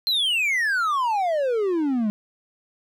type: exponential sweep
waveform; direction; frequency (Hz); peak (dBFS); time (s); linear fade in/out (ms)
triangle; down; 4204 to 203.2; -18; 0.07-2.1; 0
effects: none